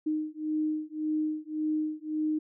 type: beating tone pair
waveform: sine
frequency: 307.6 / 309.4 Hz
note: D#4 / D#4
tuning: -20 / -10 cents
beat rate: 1.8 Hz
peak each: -31 dBFS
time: 0.06-2.39 s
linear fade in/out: 10 ms
effects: none